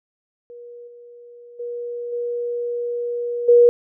sine tone with level steps, 479.3 Hz, A#4, 48 cents sharp, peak -36 / -40 / -26 / -22 / -8 dBFS, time 0.5-3.69 s, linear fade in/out 0 ms, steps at 0.87 / 1.59 / 2.12 / 3.48 s, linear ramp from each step 10 ms, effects none

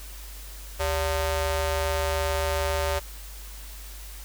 sawtooth ring-modulated tone, 323.6 Hz, E4, 32 cents flat, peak -17 dBFS, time 0.79-3 s, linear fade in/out 20 ms, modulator 251 Hz, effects added 50 Hz sine -39 dBFS peak until 4.24 s + white hiss -45 dBFS RMS until 4.24 s

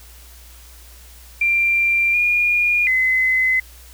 sine tone with pitch steps, 2372 / 2429 / 2038 Hz, D7 / D#7 / C7, +17 / -42 / -46 cents, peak -14 dBFS, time 1.41-3.6 s, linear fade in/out 5 ms, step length 730 ms, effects added 60 Hz sine -42 dBFS peak until 3.93 s + white hiss -46 dBFS RMS until 3.93 s

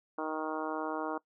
harmonic tone, 156.5 Hz, D#3, 10 cents sharp, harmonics 2 / 3 / 4 / 5 / 6 / 7 / 8 / 9, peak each -38 / -40 / -41 / -41 / -41 / -42 / -45 / -45 dBFS, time 0.18-1.18 s, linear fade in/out 5 ms, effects noise-tail reverb RT60 0.1 s tail -22 dB re dry

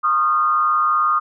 sine tone with frequency modulation, 1228 Hz, D#6, 23 cents flat, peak -14 dBFS, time 0.03-1.2 s, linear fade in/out 20 ms, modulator 145 Hz, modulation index 0.66, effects none

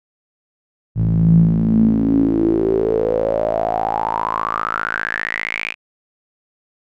sawtooth tone with band-pass filter sweep, 55 Hz, A1, in tune, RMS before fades -17 dBFS, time 0.95-5.75 s, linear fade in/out 50 ms, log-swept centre 130 to 2500 Hz, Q 9.3, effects none

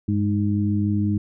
sine tone cluster, 99.8 / 206.1 / 309.9 Hz, G2 / G#3 / D#4, +32 / -13 / -7 cents, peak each -22 / -22 / -26 dBFS, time 0.08-1.18 s, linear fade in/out 5 ms, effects none

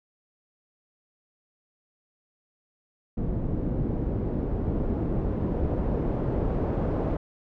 pink noise with low-pass filter sweep, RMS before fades -27 dBFS, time 3.17-7.17 s, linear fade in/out 5 ms, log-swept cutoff 310 to 600 Hz, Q 0.93, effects none

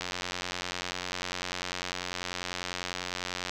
click train, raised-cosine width 0.2 ms, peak -15 dBFS, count 315, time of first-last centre 0.01-3.495 s, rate 90.1 Hz, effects none

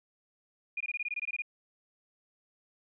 sine tone bursts, 2438 Hz, D#7, 36 cents flat, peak -31 dBFS, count 12, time 0.77-1.421 s, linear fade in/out 5 ms, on 35 ms, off 21 ms, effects none

